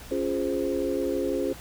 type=chord; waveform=sine; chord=Db major seventh; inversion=none; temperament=equal; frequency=277.2 / 349.2 / 415.3 / 523.3 Hz; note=Db4 / F4 / Ab4 / C5; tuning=0 / 0 / 0 / 0 cents; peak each=-30 dBFS; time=0.11-1.53 s; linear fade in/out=5 ms; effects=added 60 Hz sine -46 dBFS peak until 1.6 s + pink hiss -45 dBFS RMS until 1.6 s